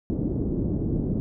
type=low-pass noise; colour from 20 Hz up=white; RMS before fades=-26 dBFS; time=0.1-1.2 s; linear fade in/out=0 ms; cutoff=330 Hz; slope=24 dB/octave; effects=none